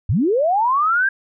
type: linear sweep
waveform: sine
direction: up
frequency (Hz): 73.42 to 1619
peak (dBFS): -14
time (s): 0.09-1.09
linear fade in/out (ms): 5
effects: none